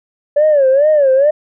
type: tone with vibrato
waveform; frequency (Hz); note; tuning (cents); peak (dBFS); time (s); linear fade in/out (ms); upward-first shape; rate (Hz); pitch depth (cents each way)
sine; 569; C#5; +45; -6; 0.36-1.31; 10; sine; 2.3; 150
effects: tanh soft clip ceiling -4 dBFS

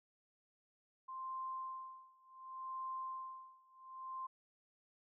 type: tone with tremolo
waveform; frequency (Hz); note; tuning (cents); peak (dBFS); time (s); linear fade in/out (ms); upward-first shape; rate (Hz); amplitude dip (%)
sine; 1047; C6; +1; -40; 1.08-4.27; 10; sine; 0.68; 95
effects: none

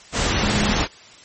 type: tone in noise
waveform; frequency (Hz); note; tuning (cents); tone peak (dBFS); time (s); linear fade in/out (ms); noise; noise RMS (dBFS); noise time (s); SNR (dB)
sine; 207.7; G#3; 0; -22; 0.4-0.77; 50; pink; -20; 0.12-0.88; -5
effects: white hiss -45 dBFS RMS until 1.24 s + MP3 32 kbps

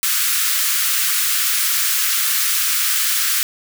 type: high-pass noise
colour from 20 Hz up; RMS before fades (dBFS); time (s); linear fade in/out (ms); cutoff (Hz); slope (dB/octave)
white; -18; 0.03-3.43; 0; 1200; 48
effects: none

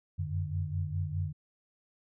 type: tone cluster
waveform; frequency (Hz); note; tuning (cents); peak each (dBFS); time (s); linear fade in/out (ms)
sine; 89.8 / 94.7 / 148.4; F2 / F#2 / D3; +49 / +41 / +18; -34 / -35 / -36; 0.18-1.33; 20
effects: none

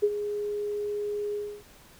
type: tone with ADSR envelope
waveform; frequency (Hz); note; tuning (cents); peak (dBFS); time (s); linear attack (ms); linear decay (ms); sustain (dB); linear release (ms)
sine; 414.2; G#4; -5; -17; 0.02-1.63; 19; 51; -11; 280
effects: pink hiss -54 dBFS RMS until 1.99 s

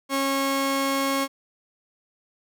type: tone pair together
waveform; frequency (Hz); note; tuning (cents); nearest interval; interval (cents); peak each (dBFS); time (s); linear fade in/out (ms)
sawtooth; 273.2 / 546.4; C#4 / C#5; -25 / -25; octave; 1200; -21 / -19; 0.09-1.28; 50
effects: none

